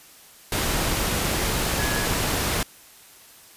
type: tone in noise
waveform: sine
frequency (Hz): 1682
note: G#6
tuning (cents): +22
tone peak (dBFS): -30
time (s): 1.79-2.06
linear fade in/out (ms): 2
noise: pink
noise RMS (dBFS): -24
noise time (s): 0.52-2.63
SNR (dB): -9
effects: white hiss -49 dBFS RMS until 3.56 s + resampled to 32000 Hz